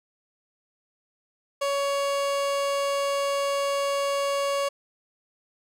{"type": "tone", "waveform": "30% pulse", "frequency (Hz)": 560, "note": "C#5", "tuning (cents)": 18, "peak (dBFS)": -21, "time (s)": [1.61, 4.69], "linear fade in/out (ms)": 10, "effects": ["low-pass 11000 Hz 12 dB/octave", "10-bit"]}